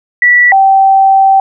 sine tone pair in turn, 1950 / 775.8 Hz, B6 / G5, -23 / -18 cents, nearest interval octave + major third, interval 1595 cents, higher first, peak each -3 dBFS, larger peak neither, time 0.22-0.52 / 0.52-1.4 s, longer second, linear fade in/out 2 ms, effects none

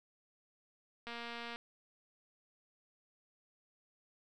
click train, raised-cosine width 0.3 ms, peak -29 dBFS, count 116, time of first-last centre 1.07-1.559 s, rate 235 Hz, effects none

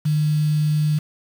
sine tone with quantisation, 151.5 Hz, D#3, 46 cents flat, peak -16 dBFS, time 0.05-0.99 s, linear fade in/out 10 ms, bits 6, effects none

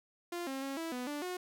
sawtooth tone with pitch steps, 347.6 / 268.4 / 273 / 328.2 / 248.8 / 292.8 / 362.3 Hz, F4 / C4 / C#4 / E4 / B3 / D4 / F#4, -8 / +44 / -26 / -8 / +13 / -5 / -36 cents, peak -33 dBFS, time 0.32-1.37 s, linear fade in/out 5 ms, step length 150 ms, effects none

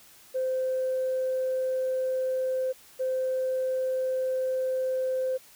sine tone pair in turn, 518 / 518 Hz, C5 / C5, -17 / -17 cents, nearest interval unison, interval 0 cents, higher neither, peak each -24 dBFS, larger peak neither, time 0.34-2.73 / 2.99-5.38 s, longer neither, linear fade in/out 20 ms, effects tanh soft clip ceiling -21 dBFS + white hiss -54 dBFS RMS until 5.55 s

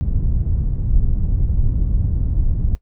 pink low-pass noise, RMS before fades -17 dBFS, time 0.01-2.75 s, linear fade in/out 0 ms, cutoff 100 Hz, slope 12 dB/octave, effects noise-tail reverb RT60 0.1 s tail -18 dB re dry

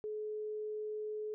sine tone, 426.7 Hz, G#4, 47 cents sharp, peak -37 dBFS, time 0.04-1.34 s, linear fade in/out 0 ms, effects none

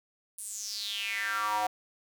square tone with high-pass filter sweep, 105.7 Hz, G#2, 31 cents sharp, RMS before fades -33 dBFS, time 0.38-1.67 s, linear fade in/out 5 ms, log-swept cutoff 10000 to 740 Hz, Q 6.1, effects none

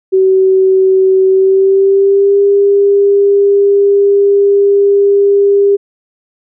sine tone with pitch glide, 379.6 to 401 Hz, F#4 to G4, +44 to +39 cents, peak -5 dBFS, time 0.12-5.77 s, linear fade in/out 20 ms, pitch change +95 cents, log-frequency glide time 1.27-2.4 s, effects none

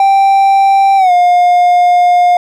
triangle tone with pitch glide, 784 to 710.7 Hz, G5 to F5, 0 to +30 cents, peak -3 dBFS, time 0-2.37 s, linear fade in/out 2 ms, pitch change -170 cents, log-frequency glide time 0.97-1.12 s, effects none

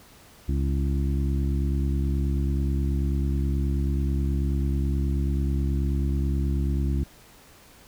harmonic tone with a mistuned harmonic, 69.3 Hz, C#2, in tune, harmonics 1 / 2 / 3 / 4 / 5, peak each -23 / -29 / -33 / -35 / -37 dBFS, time 0.48-7.04 s, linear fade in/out 10 ms, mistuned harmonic 5, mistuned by -36 cents, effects pink hiss -52 dBFS RMS until 7.87 s

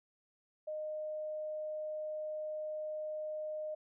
sine tone, 615 Hz, D#5, 20 cents flat, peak -37 dBFS, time 0.67-3.75 s, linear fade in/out 10 ms, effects none

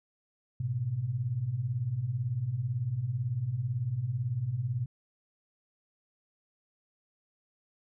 sine beating tone pair, 107.6 / 125.6 Hz, A2 / B2, -38 / +30 cents, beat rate 18 Hz, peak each -35 / -30 dBFS, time 0.6-4.86 s, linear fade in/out 5 ms, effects none

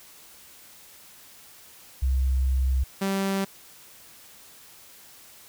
sine / sawtooth tone pair in turn, 65.41 / 194.77 Hz, C2 / G3, 0 / -11 cents, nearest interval octave + perfect fifth, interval 1889 cents, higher second, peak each -20 dBFS, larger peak neither, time 2.02-2.84 / 3.01-3.45 s, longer first, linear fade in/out 10 ms, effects white hiss -50 dBFS RMS until 5.48 s

